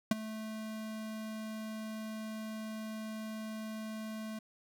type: tone with ADSR envelope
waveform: square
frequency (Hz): 218.2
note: A3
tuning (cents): -14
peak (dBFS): -23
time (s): 0.11-4.39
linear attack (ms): 4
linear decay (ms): 20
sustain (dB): -17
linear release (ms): 5
effects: none

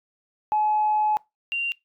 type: tone pair in turn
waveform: sine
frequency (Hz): 851 / 2771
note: G#5 / F7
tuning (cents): +42 / -14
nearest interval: octave + minor sixth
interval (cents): 2044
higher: second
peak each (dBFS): -18 / -23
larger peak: first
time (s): 0.52-1.17 / 1.52-1.72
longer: first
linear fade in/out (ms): 0
effects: noise-tail reverb RT60 0.2 s tail -23 dB re dry + tanh soft clip ceiling -14 dBFS

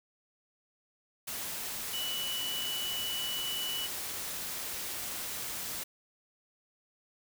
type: tone in noise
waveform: sine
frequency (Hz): 2960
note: F#7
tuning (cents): 0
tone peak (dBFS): -34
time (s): 1.93-3.87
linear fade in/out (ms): 10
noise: white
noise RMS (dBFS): -38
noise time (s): 1.27-5.84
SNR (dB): +1
effects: none

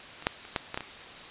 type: clicks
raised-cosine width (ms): 0.3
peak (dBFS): -27 / -7 / -29 / -10 / -17 / -14 / -21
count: 7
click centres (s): 0.224 / 0.269 / 0.452 / 0.562 / 0.744 / 0.775 / 0.807
effects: white hiss -44 dBFS RMS until 1.3 s + resampled to 8000 Hz

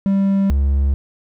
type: tone pair in turn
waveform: triangle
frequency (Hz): 196 / 69.3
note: G3 / C#2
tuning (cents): 0 / 0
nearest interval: octave + tritone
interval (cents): 1800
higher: first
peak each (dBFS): -11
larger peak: neither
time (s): 0.06-0.5 / 0.5-0.94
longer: neither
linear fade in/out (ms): 0
effects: none

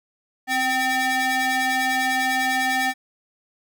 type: ring-modulated tone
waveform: 35% pulse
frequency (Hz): 514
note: C5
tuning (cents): -31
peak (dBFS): -15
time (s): 0.47-2.94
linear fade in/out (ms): 50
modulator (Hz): 1290
effects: none

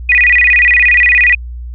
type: tone with vibrato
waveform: sine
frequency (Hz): 2200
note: C#7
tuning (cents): -14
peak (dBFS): -5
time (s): 0.09-1.35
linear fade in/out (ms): 5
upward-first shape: square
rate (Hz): 17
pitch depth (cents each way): 210
effects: added 60 Hz sine -22 dBFS peak until 1.74 s

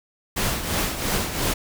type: noise with tremolo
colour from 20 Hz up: pink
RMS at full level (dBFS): -22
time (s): 0.36-1.54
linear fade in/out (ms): 10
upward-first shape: triangle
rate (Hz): 2.9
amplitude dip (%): 65
effects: none

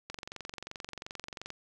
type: click train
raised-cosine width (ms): 0.2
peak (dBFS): -23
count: 33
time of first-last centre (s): 0.1-1.504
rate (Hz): 22.8
effects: none

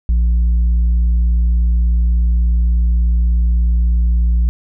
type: tone with tanh clipping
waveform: sine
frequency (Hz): 58.27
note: A#1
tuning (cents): 0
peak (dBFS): -11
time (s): 0.09-4.49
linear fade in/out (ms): 0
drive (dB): 3
effects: none

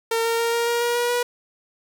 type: tone with pitch steps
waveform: sawtooth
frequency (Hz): 456.4 / 460.4 / 464.4 / 468.4 / 472.5 / 476.6 / 480.8 / 484.9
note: A#4 / A#4 / A#4 / A#4 / A#4 / A#4 / B4 / B4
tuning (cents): -37 / -22 / -7 / +8 / +23 / +38 / -46 / -32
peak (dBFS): -16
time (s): 0.11-1.23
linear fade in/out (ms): 5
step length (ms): 140
effects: none

